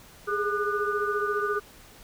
sine tone cluster, 410.2 / 424.7 / 1208 / 1475 Hz, G#4 / G#4 / D6 / F#6, -21 / +39 / +48 / -6 cents, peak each -29 / -33 / -29 / -31 dBFS, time 0.27-1.6 s, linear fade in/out 20 ms, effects pink hiss -51 dBFS RMS until 2.03 s

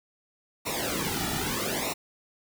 pink noise with flanger, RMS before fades -30 dBFS, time 0.65-1.94 s, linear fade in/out 20 ms, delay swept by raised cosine 0.62 to 1.92 ms, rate 0.79 Hz, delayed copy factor -0.9, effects none

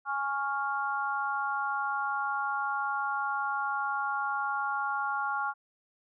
sine chord, Db major, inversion second, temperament equal, 830.6 / 1108.7 / 1396.9 Hz, Ab5 / Db6 / F6, 0 / 0 / 0 cents, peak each -33 / -34 / -32 dBFS, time 0.05-5.54 s, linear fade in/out 50 ms, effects none

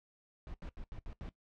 brown noise bursts at uneven times, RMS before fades -44 dBFS, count 6, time 0.47-0.54 / 0.62-0.69 / 0.77-0.84 / 0.92-0.99 / 1.06-1.13 / 1.21-1.29 s, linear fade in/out 0 ms, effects noise-tail reverb RT60 0.1 s tail -17 dB re dry + low-pass 4000 Hz 12 dB/octave

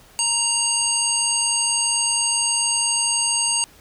harmonic tone, 932.3 Hz, A#5, in tune, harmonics 1 / 3 / 5 / 7 / 9 / 10, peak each -30 / -26 / -26 / -26 / -21 / -30 dBFS, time 0.19-3.64 s, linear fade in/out 0 ms, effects pink hiss -50 dBFS RMS until 3.8 s

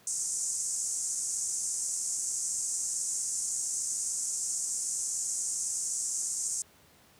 pink band-pass noise, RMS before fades -33 dBFS, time 0.07-6.62 s, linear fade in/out 2 ms, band 6400 to 8800 Hz, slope 48 dB/octave, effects pink hiss -60 dBFS RMS until 7.19 s + high-pass 80 Hz 12 dB/octave

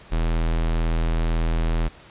square tone, 41 Hz, E1, 9 cents flat, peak -20 dBFS, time 0.11-1.89 s, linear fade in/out 20 ms, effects pink hiss -47 dBFS RMS until 2.1 s + resampled to 8000 Hz

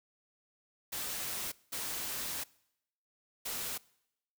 white noise bursts at uneven times, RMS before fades -38 dBFS, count 3, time 0.92-1.52 / 1.72-2.44 / 3.45-3.78 s, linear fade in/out 10 ms, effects noise-tail reverb RT60 0.8 s tail -23 dB re dry

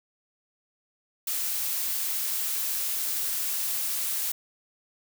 blue noise, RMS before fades -29 dBFS, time 1.27-4.32 s, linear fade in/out 5 ms, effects none

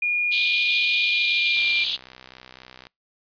sine tone with pitch glide, 2432 to 2387 Hz, D#7 to D7, -40 to +28 cents, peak -20 dBFS, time 0.02-1.84 s, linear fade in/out 5 ms, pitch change -32 cents, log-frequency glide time 0.98-1.68 s
pink band-pass noise, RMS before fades -26 dBFS, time 0.31-1.97 s, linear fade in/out 20 ms, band 3100 to 4100 Hz, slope 48 dB/octave
click train, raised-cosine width 0.2 ms, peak -24 dBFS, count 84, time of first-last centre 1.57-2.869 s, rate 63.9 Hz
effects noise-tail reverb RT60 0.2 s tail -26 dB re dry + resampled to 11025 Hz

